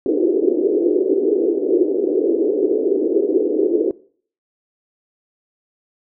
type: band-pass noise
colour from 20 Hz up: white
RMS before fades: -17 dBFS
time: 0.06-3.91 s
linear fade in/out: 2 ms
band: 320 to 430 Hz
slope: 48 dB/octave
effects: noise-tail reverb RT60 0.5 s tail -20 dB re dry